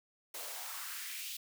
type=noise with high-pass filter sweep; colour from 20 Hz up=white; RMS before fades=-43 dBFS; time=0.34-1.37 s; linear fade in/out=5 ms; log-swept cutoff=460 to 3400 Hz; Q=2.1; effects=none